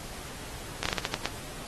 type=slowing click train; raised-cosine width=0.2 ms; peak=-9 dBFS; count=8; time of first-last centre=0.83-1.256 s; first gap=25 ms; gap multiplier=1.29; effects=pink hiss -42 dBFS RMS until 1.67 s + AAC 32 kbps